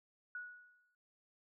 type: tone with exponential decay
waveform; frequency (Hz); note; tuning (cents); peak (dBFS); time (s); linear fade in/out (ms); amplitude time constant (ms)
sine; 1464; F#6; -19; -40; 0.35-0.95; 2; 130
effects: none